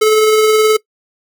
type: tone with tremolo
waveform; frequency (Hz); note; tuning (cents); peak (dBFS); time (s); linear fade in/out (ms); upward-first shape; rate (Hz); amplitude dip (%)
square; 432.7; A4; -29; -7; 0.01-0.77; 10; triangle; 19; 30
effects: noise-tail reverb RT60 0.1 s tail -21 dB re dry